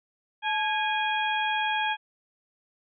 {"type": "harmonic tone with a mistuned harmonic", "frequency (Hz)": 822, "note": "G#5", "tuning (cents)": -18, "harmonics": [1, 2, 3, 4], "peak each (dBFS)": [-27, -30, -32, -33], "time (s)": [0.42, 1.97], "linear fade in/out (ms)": 50, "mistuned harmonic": 1, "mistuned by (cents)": 81, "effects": []}